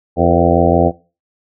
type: harmonic tone with a mistuned harmonic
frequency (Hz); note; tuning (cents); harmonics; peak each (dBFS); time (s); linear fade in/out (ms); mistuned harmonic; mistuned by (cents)
85.6; F2; -34; 1 / 2 / 3 / 4 / 5 / 6 / 7 / 8 / 9; -18 / -18 / -18 / -18 / -18 / -18 / -18 / -18 / -18; 0.16-0.92; 50; 5; +70
effects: noise-tail reverb RT60 0.3 s tail -17 dB re dry